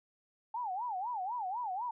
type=tone with vibrato; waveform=sine; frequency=850 Hz; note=G#5; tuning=40 cents sharp; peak=-34 dBFS; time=0.54-1.91 s; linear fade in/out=5 ms; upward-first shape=sine; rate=4 Hz; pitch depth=270 cents each way; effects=none